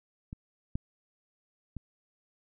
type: clicks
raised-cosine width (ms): 5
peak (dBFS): -27 / -19 / -26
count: 3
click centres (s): 0.329 / 0.755 / 1.767
effects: none